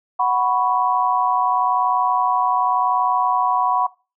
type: chord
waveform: sine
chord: F# suspended fourth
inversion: none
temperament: equal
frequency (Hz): 740 / 987.8 / 1108.7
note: F#5 / B5 / C#6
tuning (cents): 0 / 0 / 0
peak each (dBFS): -20 / -19 / -21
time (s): 0.19-3.87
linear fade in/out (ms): 10
effects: noise-tail reverb RT60 0.3 s tail -20 dB re dry